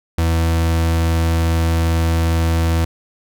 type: tone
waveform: 40% pulse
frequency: 82.41 Hz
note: E2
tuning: in tune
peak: -13 dBFS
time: 0.18-2.85 s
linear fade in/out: 5 ms
effects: none